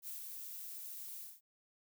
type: noise with ADSR envelope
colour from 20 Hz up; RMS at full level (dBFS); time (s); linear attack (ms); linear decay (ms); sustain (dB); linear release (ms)
violet; -44; 0.02-1.41; 58; 120; -3; 210
effects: none